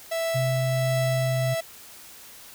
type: tone with tremolo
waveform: 45% pulse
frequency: 659.3 Hz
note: E5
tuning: in tune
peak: -24 dBFS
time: 0.11-1.61 s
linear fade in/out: 10 ms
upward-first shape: triangle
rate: 1.4 Hz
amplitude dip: 30%
type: tone with pitch glide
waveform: sine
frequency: 129.1 to 128.28 Hz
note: C3 to C3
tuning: -23 to -34 cents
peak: -23 dBFS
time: 0.34-1.55 s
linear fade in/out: 20 ms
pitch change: -11 cents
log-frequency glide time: 0.86-1.43 s
effects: white hiss -46 dBFS RMS until 2.54 s